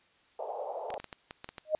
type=band-pass noise; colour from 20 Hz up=white; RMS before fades=-38 dBFS; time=0.39-0.98 s; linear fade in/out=2 ms; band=470 to 840 Hz; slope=48 dB/octave
type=clicks; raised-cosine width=0.3 ms; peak=-25 dBFS; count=9; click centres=0.904 / 0.941 / 1 / 1.043 / 1.128 / 1.309 / 1.444 / 1.49 / 1.582 s
type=tone with exponential growth; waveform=sine; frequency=619 Hz; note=D#5; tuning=9 cents flat; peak=-20 dBFS; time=1.65-1.75 s; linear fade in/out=1 ms; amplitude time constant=20 ms
effects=white hiss -65 dBFS RMS until 1.79 s + resampled to 8000 Hz